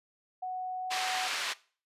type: tone with pitch glide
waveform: sine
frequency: 740 to 745.1 Hz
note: F#5 to F#5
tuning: 0 to +12 cents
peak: -33 dBFS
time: 0.42-1.28 s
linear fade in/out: 10 ms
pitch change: +12 cents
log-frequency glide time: 0.8-0.94 s
type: band-pass noise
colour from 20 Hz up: pink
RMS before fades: -34 dBFS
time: 0.9-1.54 s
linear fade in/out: 20 ms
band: 1300 to 5200 Hz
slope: 12 dB/octave
effects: noise-tail reverb RT60 0.4 s tail -20 dB re dry + resampled to 32000 Hz